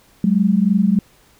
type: tone pair together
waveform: sine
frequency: 188.25 / 211.3 Hz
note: F#3 / G#3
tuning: +30 / +30 cents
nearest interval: major second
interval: 200 cents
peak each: -15 dBFS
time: 0.24-0.99 s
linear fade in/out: 2 ms
effects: pink hiss -53 dBFS RMS until 1.39 s